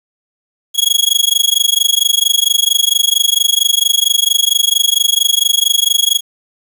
sawtooth tone with amplitude modulation, 3322 Hz, G#7, in tune, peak -3 dBFS, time 0.74-6.21 s, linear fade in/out 50 ms, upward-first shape sine, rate 24.4 Hz, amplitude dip 100%, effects 7-bit

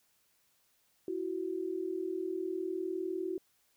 sine tone pair together, 333.9 / 373.8 Hz, E4 / F#4, +22 / +18 cents, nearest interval major second, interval 196 cents, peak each -37 / -35 dBFS, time 1.08-3.38 s, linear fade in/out 2 ms, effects white hiss -72 dBFS RMS until 3.76 s

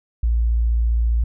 sine tone, 57.5 Hz, A#1, 23 cents flat, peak -15 dBFS, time 0.23-1.24 s, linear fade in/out 5 ms, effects none

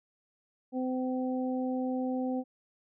harmonic tone, 256.1 Hz, C4, 37 cents flat, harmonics 1 / 2 / 3, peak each -30 / -36 / -40 dBFS, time 0.72-2.44 s, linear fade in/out 50 ms, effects none

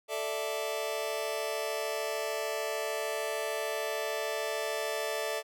sawtooth chord, A suspended fourth, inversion none, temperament just, 440 / 586.7 / 660 Hz, A4 / D5 / E5, 0 / -2 / +2 cents, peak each -32 dBFS, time 0.08-5.43 s, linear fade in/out 50 ms, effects none

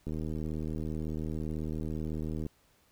click train, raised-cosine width 3 ms, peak -24 dBFS, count 188, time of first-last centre 0.07-2.464 s, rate 78.1 Hz, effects pink hiss -67 dBFS RMS until 2.91 s

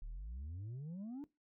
sine exponential sweep, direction up, 34.65 to 300.2 Hz, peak -40 dBFS, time 0.02-1.24 s, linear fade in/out 0 ms, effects noise-tail reverb RT60 0.2 s tail -19 dB re dry + tanh soft clip ceiling -42 dBFS

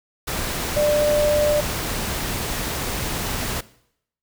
sine tone in noise, 594 Hz, D5, 20 cents sharp, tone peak -16 dBFS, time 0.76-1.61 s, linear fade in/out 10 ms, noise pink, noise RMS -26 dBFS, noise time 0.27-3.61 s, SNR +7 dB, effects noise-tail reverb RT60 0.7 s tail -19 dB re dry

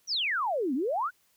sine exponential two-way sweep, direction down then up, 6110 to 241.8 to 1571 Hz, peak -26 dBFS, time 0.07-1.11 s, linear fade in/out 50 ms, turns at 0.74 s, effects white hiss -68 dBFS RMS until 1.36 s

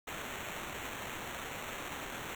white noise with sample-and-hold, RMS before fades -42 dBFS, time 0.07-2.35 s, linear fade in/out 5 ms, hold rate 4900 Hz, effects none

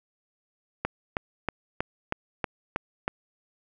click train, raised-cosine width 0.5 ms, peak -11 dBFS, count 8, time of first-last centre 0.85-3.079 s, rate 3.14 Hz, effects none

